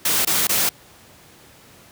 white noise bursts, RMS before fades -19 dBFS, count 3, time 0.05-0.692 s, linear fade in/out 5 ms, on 200 ms, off 21 ms, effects pink hiss -48 dBFS RMS until 1.91 s + high-pass 80 Hz 12 dB/octave

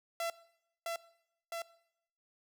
sawtooth tone with echo, 673 Hz, E5, 36 cents sharp, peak -30 dBFS, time 0.2-0.3 s, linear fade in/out 2 ms, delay 660 ms, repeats 2, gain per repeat -2 dB, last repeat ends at 1.62 s, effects noise-tail reverb RT60 0.8 s tail -20 dB re dry

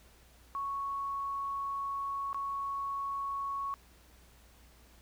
sine tone with dropouts, 1108.7 Hz, C#6, in tune, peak -33 dBFS, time 0.55-3.74 s, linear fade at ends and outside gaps 0 ms, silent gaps 2.33-2.345 s, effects added 60 Hz sine -60 dBFS peak until 5.01 s + pink hiss -62 dBFS RMS until 5.01 s

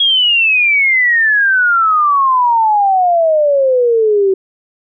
sine exponential sweep, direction down, 3322 to 377.1 Hz, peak -8 dBFS, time 0-4.34 s, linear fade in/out 5 ms, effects none

